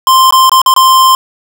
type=tone with dropouts; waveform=square; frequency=1046.5 Hz; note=C6; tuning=in tune; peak=-4 dBFS; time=0.07-1.15 s; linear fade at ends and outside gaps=1 ms; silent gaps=0.308-0.324 / 0.495-0.517 / 0.617-0.661 / 0.74-0.763 s; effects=none